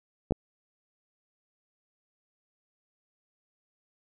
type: clicks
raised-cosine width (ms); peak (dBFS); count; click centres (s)
2; -14 / -16; 2; 0.309 / 0.322
effects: none